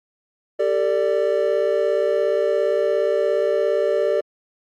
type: chord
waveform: triangle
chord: G suspended second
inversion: none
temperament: equal with one note detuned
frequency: 392 / 449.2 / 587.3 Hz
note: G4 / A4 / D5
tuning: 0 / +36 / 0 cents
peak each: -21 / -20 / -18 dBFS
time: 0.59-4.21 s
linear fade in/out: 10 ms
effects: Opus 48 kbps